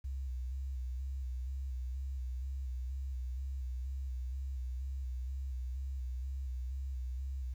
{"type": "tone with vibrato", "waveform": "sine", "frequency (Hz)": 64.8, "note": "C2", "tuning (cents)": -16, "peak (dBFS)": -35, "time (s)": [0.04, 7.54], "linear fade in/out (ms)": 10, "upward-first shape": "square", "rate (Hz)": 2.1, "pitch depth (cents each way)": 54, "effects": ["tanh soft clip ceiling -31 dBFS", "11-bit"]}